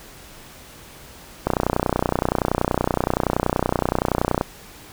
click train, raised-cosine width 1 ms, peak -4 dBFS, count 91, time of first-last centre 1.47-4.411 s, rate 30.6 Hz, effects pink hiss -43 dBFS RMS until 4.92 s

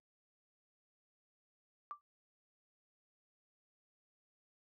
sine tone with exponential decay, 1174 Hz, D6, 1 cent flat, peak -37 dBFS, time 1.91-2.01 s, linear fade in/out 0 ms, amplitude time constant 20 ms, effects added 71 Hz sine -70 dBFS peak until 4.67 s + high-pass 400 Hz 12 dB/octave

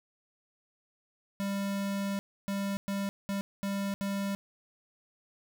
square tone bursts at uneven times, 198.3 Hz, G3, 20 cents sharp, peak -31 dBFS, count 6, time 1.4-2.19 / 2.48-2.77 / 2.88-3.09 / 3.29-3.41 / 3.63-3.94 / 4.01-4.35 s, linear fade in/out 0 ms, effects none

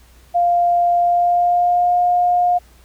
sine tone with pitch glide, 698.5 to 711.1 Hz, F5 to F5, 0 to +31 cents, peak -12 dBFS, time 0.34-2.59 s, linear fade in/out 20 ms, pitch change +31 cents, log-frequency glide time 0.99-1.98 s, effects added 60 Hz sine -47 dBFS peak until 2.84 s + pink hiss -52 dBFS RMS until 2.84 s

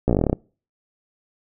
slowing click train, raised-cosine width 2 ms, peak -5 dBFS, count 12, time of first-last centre 0.08-0.33 s, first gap 15 ms, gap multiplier 1.08, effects noise-tail reverb RT60 0.4 s tail -26 dB re dry

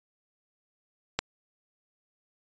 click, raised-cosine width 0.2 ms, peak -8 dBFS, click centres 1.19 s, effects resampled to 16000 Hz

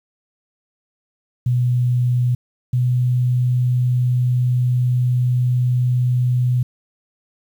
sine tone pair in turn, 123.47 / 124.47 Hz, B2 / B2, 0 / +14 cents, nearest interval unison, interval 14 cents, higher second, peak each -14 dBFS, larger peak neither, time 1.46-2.35 / 2.73-6.63 s, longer second, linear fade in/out 5 ms, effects 8-bit

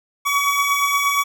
25% pulse beating tone pair, 1125 / 1133.5 Hz, C#6 / C#6, +25 / +38 cents, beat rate 8.5 Hz, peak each -20 / -14 dBFS, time 0.25-1.24 s, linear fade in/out 20 ms, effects none

